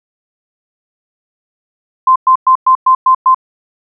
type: tone bursts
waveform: sine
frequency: 1039 Hz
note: C6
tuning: 12 cents flat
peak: -4 dBFS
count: 7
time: 2.07-3.346 s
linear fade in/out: 5 ms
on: 88 ms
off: 110 ms
effects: none